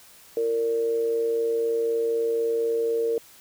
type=tone with amplitude modulation; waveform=sine; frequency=460 Hz; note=A#4; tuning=23 cents flat; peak=-19 dBFS; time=0.37-3.18 s; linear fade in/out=2 ms; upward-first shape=sine; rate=124 Hz; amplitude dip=50%; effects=white hiss -51 dBFS RMS until 3.4 s